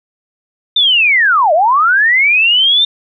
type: linear two-way sweep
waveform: sine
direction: down then up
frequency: 3634 to 587.3 to 3634 Hz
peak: -7 dBFS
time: 0.76-2.85 s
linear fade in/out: 5 ms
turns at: 1.53 s
effects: none